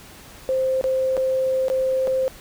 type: tone with dropouts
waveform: sine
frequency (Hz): 523.3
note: C5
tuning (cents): 0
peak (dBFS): -18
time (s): 0.49-2.28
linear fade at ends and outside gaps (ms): 0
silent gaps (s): 0.812-0.841 / 1.168-1.176 / 1.683-1.7 / 2.072-2.077
effects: pink hiss -44 dBFS RMS until 2.4 s